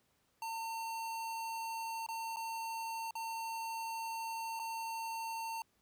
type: tone with dropouts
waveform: square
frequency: 906 Hz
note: A#5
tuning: 50 cents flat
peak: -39 dBFS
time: 0.42-5.62 s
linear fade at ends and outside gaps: 2 ms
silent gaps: 2.064-2.087 / 2.361-2.368 / 3.109-3.153 / 4.593-4.597 s
effects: pink hiss -75 dBFS RMS until 5.81 s + high-pass 60 Hz 12 dB/octave